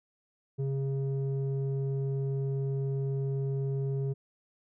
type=tone with low-pass filter; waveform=square; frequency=136.2 Hz; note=C#3; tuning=30 cents flat; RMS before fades=-31 dBFS; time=0.58-4.14 s; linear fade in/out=20 ms; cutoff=320 Hz; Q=4.4; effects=none